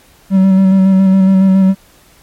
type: tone with vibrato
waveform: triangle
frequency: 191 Hz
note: G3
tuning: 45 cents flat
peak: -3 dBFS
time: 0.3-1.75 s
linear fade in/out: 50 ms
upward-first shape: square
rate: 7.2 Hz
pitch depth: 18 cents each way
effects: pink hiss -46 dBFS RMS until 2.22 s + MP3 64 kbps